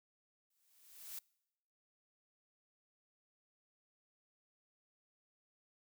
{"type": "noise with exponential growth", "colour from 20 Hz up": "blue", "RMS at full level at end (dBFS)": -44, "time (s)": [0.5, 1.19], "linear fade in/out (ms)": 5, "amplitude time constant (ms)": 150, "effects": ["noise-tail reverb RT60 0.9 s tail -26 dB re dry"]}